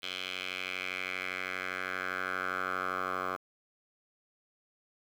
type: tone with band-pass filter sweep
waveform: 10% pulse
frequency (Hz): 92.5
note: F#2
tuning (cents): 0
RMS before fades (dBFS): -36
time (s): 0.02-3.37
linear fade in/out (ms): 20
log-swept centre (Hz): 3100 to 1100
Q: 3.2
effects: 9-bit